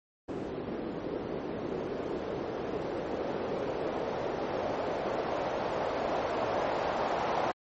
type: noise with low-pass filter sweep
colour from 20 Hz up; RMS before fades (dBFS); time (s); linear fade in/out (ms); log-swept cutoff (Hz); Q
blue; -33; 0.28-7.52; 10; 340 to 710; 1.8
effects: MP3 32 kbps